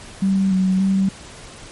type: tone with pitch steps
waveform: sine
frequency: 192.9 / 187.7 / 193 Hz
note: G3 / F#3 / G3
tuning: -28 / +25 / -27 cents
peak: -14 dBFS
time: 0.22-1.09 s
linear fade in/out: 5 ms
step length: 290 ms
effects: pink hiss -39 dBFS RMS until 1.71 s + MP3 48 kbps